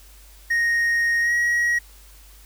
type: tone with pitch glide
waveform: triangle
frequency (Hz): 1864.7 to 1902.8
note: A#6 to A#6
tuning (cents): 0 to +35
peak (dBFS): -16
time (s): 0.5-1.79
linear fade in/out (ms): 10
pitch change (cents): +35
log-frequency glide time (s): 1.21-1.33
effects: added 50 Hz sine -46 dBFS peak until 2.45 s + white hiss -51 dBFS RMS until 2.45 s